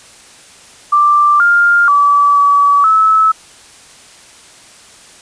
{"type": "tone with pitch steps", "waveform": "sine", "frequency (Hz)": [1178, 1403, 1151, 1143, 1301], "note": ["D6", "F6", "D6", "D6", "E6"], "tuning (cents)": [5, 8, -35, -47, -23], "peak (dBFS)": -6, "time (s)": [0.92, 3.32], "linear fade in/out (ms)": 10, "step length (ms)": 480, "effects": ["white hiss -40 dBFS RMS until 5.21 s", "resampled to 22050 Hz"]}